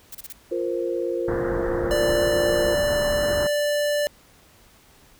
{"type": "noise bursts", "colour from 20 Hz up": "blue", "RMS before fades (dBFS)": -36, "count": 4, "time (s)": [0.12, 0.326], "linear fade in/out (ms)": 5, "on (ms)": 29, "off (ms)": 30}
{"type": "chord", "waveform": "sine", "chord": "F suspended fourth", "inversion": "none", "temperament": "equal", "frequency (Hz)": [349.2, 466.2, 523.3], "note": ["F4", "Bb4", "C5"], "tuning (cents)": [0, 0, 0], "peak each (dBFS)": [-26, -28, -28], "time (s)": [0.51, 2.75], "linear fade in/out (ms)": 10}
{"type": "low-pass noise", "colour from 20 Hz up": "pink", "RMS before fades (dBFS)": -29, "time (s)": [1.28, 3.47], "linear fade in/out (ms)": 2, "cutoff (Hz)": 1900, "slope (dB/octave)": 96}
{"type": "tone", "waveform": "square", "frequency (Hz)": 587.3, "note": "D5", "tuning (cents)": 0, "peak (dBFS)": -21, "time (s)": [1.91, 4.07], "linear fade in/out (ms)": 0}
{"effects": ["pink hiss -54 dBFS RMS until 5.19 s"]}